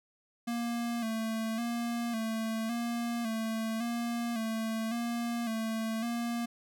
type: tone with vibrato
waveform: square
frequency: 229.2 Hz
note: A#3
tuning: 29 cents flat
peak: -32 dBFS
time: 0.47-6.46 s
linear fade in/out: 10 ms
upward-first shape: square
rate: 0.9 Hz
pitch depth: 48 cents each way
effects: none